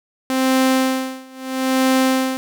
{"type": "tone with tremolo", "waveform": "sawtooth", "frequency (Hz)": 261.6, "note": "C4", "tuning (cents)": 0, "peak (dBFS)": -9, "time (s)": [0.3, 2.37], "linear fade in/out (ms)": 0, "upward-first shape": "sine", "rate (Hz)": 0.76, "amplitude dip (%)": 95, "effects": []}